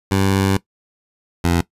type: tone pair in turn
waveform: 15% pulse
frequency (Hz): 97 / 85.9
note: G2 / F2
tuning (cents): -18 / -28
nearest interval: major second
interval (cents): 210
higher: first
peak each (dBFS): -8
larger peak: neither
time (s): 0.11-0.57 / 1.44-1.61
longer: first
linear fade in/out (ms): 5
effects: noise-tail reverb RT60 0.1 s tail -18 dB re dry + resampled to 32000 Hz